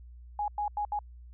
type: tone bursts at uneven times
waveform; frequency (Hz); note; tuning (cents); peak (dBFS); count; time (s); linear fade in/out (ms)
sine; 830.6; G#5; 0; -28; 4; 0.39-0.48 / 0.58-0.68 / 0.77-0.85 / 0.92-0.99; 2
effects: added 60 Hz sine -46 dBFS peak until 1.33 s